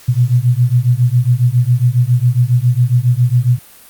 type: beating tone pair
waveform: sine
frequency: 119.4 / 126.7 Hz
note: A#2 / B2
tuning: +42 / +45 cents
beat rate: 7.3 Hz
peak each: -12 dBFS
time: 0.08-3.59 s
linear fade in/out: 10 ms
effects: white hiss -41 dBFS RMS until 3.89 s + Opus 48 kbps